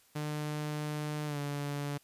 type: tone with pitch glide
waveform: sawtooth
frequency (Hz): 150.3 to 143.93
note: D3 to D3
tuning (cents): +40 to -35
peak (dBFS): -30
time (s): 0.15-1.98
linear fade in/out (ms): 10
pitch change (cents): -75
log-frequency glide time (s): 1.26-1.38
effects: white hiss -65 dBFS RMS until 2.03 s + resampled to 32000 Hz